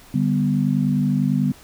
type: chord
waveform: sine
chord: G major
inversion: second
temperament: equal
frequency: 146.83 / 196 / 246.9 Hz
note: D3 / G3 / B3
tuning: 0 / 0 / 0 cents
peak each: -21 dBFS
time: 0.14-1.52 s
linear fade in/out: 5 ms
effects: pink hiss -47 dBFS RMS until 1.63 s

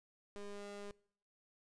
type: ring-modulated tone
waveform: 30% pulse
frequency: 203 Hz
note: G#3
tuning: 39 cents flat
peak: -40 dBFS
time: 0.36-0.91 s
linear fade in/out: 0 ms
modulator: 204 Hz
effects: noise-tail reverb RT60 0.6 s tail -23 dB re dry + resampled to 22050 Hz

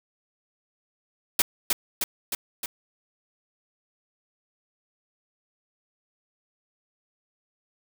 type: noise with echo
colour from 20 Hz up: white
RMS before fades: -20 dBFS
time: 1.39-1.42 s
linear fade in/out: 2 ms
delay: 310 ms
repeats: 4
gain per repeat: -3 dB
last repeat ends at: 2.66 s
effects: none

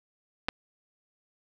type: clicks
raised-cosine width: 0.3 ms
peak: -12 / -14 dBFS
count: 2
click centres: 0.485 / 0.489 s
effects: 8-bit

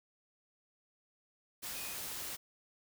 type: tone in noise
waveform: sine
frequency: 2489 Hz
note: D#7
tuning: in tune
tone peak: -50 dBFS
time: 1.74-1.95 s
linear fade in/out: 20 ms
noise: white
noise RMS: -42 dBFS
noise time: 1.62-2.37 s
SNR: -11 dB
effects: none

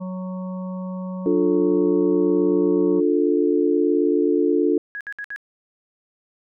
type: harmonic tone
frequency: 185 Hz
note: F#3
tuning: in tune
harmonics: 1 / 3 / 5 / 6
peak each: -27 / -36 / -43 / -43 dBFS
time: 0-3.01 s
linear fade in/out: 20 ms
type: chord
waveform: sine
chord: D minor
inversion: none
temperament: just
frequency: 293.7 / 352.4 / 440.5 Hz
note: D4 / F4 / A4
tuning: 0 / +16 / +2 cents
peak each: -20 / -20 / -21 dBFS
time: 1.26-4.78 s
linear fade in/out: 2 ms
type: tone bursts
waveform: sine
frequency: 1663 Hz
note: G#6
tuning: 2 cents sharp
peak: -28 dBFS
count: 4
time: 4.95-5.361 s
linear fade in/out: 0 ms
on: 57 ms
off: 61 ms
effects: none

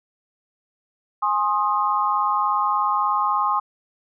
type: chord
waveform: sine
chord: Ab major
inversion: none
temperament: equal with one note detuned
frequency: 830.6 / 1061.1 / 1244.5 Hz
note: Ab5 / C6 / Eb6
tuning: 0 / +24 / 0 cents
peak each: -24 / -21 / -23 dBFS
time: 1.22-3.6 s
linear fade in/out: 10 ms
effects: none

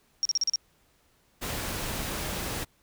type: tone bursts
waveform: sine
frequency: 5588 Hz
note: F8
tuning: in tune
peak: -22 dBFS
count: 6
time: 0.23-0.558 s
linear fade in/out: 0 ms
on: 23 ms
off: 38 ms
type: noise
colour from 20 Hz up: pink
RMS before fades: -33 dBFS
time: 1.41-2.65 s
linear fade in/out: 20 ms
effects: pink hiss -66 dBFS RMS until 2.82 s

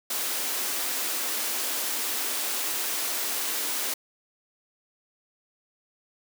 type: high-pass noise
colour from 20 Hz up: white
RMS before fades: -29 dBFS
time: 0.1-3.94 s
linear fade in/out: 5 ms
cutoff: 240 Hz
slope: 48 dB/octave
effects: none

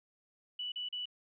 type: tone bursts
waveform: sine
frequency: 2960 Hz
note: F#7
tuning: in tune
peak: -36 dBFS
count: 3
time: 0.59-1.056 s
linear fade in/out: 5 ms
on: 130 ms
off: 38 ms
effects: none

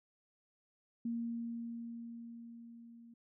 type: tone with level ramp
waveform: sine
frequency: 233.1 Hz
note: A#3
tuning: in tune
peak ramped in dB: -34 to -54 dBFS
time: 1.05-3.14 s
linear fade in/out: 5 ms
effects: none

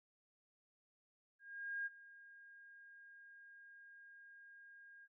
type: tone with ADSR envelope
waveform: sine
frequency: 1621 Hz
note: G#6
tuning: 42 cents flat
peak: -38 dBFS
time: 1.39-5.08 s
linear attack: 470 ms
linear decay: 26 ms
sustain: -19 dB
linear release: 43 ms
effects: none

